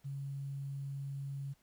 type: tone with quantisation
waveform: sine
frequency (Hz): 138.59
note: C#3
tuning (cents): 0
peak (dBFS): -38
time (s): 0.04-1.54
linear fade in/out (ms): 20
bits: 11
effects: pink hiss -72 dBFS RMS until 1.62 s